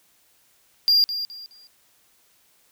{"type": "tone with echo", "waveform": "triangle", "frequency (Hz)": 4793, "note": "D8", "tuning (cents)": 34, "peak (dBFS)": -13, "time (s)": [0.88, 1.04], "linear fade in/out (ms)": 0, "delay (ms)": 210, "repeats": 3, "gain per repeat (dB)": -11, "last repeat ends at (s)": 1.67, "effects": ["white hiss -61 dBFS RMS until 2.71 s"]}